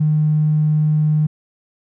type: tone with tanh clipping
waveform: triangle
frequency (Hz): 152.9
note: D#3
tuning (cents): -30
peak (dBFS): -12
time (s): 0-1.27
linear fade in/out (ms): 10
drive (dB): 2
effects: none